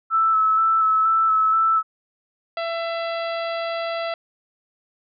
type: tone with vibrato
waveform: sine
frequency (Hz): 1311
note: E6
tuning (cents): -10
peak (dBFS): -15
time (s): 0.1-1.83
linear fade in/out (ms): 50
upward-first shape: square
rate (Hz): 2.1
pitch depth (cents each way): 15
type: harmonic tone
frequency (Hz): 669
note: E5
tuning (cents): +25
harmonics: 1 / 2 / 3 / 4 / 5 / 6 / 7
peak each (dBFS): -25 / -31 / -35 / -37 / -39 / -41 / -42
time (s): 2.57-4.14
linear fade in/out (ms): 2
effects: none